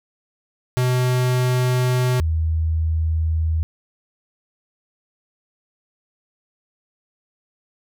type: tone pair in turn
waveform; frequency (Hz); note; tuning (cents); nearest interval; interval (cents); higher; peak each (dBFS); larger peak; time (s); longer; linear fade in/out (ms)
square / sine; 126 / 80.18; B2 / E2; +35 / -47; minor sixth; 782; first; -17; neither; 0.77-2.2 / 2.2-3.63; neither; 0
effects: none